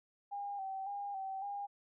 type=tone with vibrato; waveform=sine; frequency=789 Hz; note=G5; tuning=11 cents sharp; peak=-38 dBFS; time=0.31-1.67 s; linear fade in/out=20 ms; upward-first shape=square; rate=1.8 Hz; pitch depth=41 cents each way; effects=none